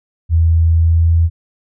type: tone with pitch glide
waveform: sine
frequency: 82.3 to 83.21 Hz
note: E2 to E2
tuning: -2 to +17 cents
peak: -8 dBFS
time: 0.29-1.3 s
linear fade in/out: 50 ms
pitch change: +19 cents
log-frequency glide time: 0.75-1.16 s
effects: none